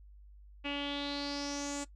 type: tone with low-pass filter sweep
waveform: sawtooth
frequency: 285 Hz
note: C#4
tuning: 48 cents sharp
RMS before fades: -37 dBFS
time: 0.64-1.85 s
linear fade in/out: 20 ms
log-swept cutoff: 2700 to 7600 Hz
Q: 6.3
effects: noise-tail reverb RT60 0.1 s tail -18 dB re dry + added 50 Hz sine -52 dBFS peak until 1.95 s